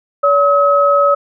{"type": "tone pair together", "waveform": "sine", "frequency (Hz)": [570.2, 1280], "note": ["C#5", "D#6"], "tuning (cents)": [49, 49], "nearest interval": "octave + major second", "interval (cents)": 1400, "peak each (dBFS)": -11, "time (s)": [0.23, 1.15], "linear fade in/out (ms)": 10, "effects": []}